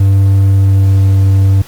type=tone with pitch glide; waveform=triangle; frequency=97.7 to 96.97 Hz; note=G2 to G2; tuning=-5 to -18 cents; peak=-3 dBFS; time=0-1.62 s; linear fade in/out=5 ms; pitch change=-13 cents; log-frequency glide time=0.41-1 s; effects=pink hiss -36 dBFS RMS until 1.67 s + Opus 24 kbps